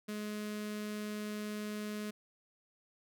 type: tone with notch filter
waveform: sawtooth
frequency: 210.6 Hz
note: G#3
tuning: 24 cents sharp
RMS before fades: -40 dBFS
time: 0.08-2.11 s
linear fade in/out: 10 ms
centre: 840 Hz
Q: 1.8
effects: none